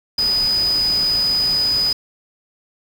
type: tone in noise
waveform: sine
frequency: 4978 Hz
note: D#8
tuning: in tune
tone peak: -15 dBFS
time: 0.18-1.93 s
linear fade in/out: 5 ms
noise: pink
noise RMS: -31 dBFS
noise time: 0.18-1.93 s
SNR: +13 dB
effects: none